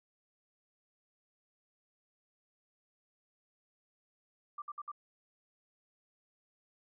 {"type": "tone bursts", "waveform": "sine", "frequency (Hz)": 1180, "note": "D6", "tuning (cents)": 8, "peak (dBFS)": -39, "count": 4, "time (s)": [4.58, 4.917], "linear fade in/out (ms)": 5, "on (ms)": 40, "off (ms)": 59, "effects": []}